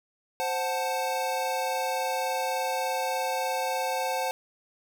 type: chord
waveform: square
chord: F# diminished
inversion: second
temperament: equal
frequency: 523.3 / 740 / 880 Hz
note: C5 / F#5 / A5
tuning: 0 / 0 / 0 cents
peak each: -32 dBFS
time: 0.4-4.31 s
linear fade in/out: 0 ms
effects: none